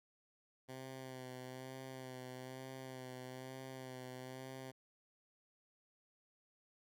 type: tone with vibrato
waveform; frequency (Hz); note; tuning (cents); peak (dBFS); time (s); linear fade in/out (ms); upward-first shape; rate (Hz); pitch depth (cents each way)
10% pulse; 129.5; C3; -17; -39; 0.68-4.72; 20; sine; 1.1; 29
effects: none